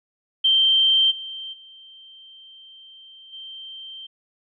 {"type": "tone with level steps", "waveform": "sine", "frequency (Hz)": 3136, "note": "G7", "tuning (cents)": 0, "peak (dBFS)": [-14, -31, -43, -35], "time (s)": [0.44, 4.07], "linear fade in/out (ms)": 10, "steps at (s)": [1.1, 1.52, 3.32], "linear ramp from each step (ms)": 20, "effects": []}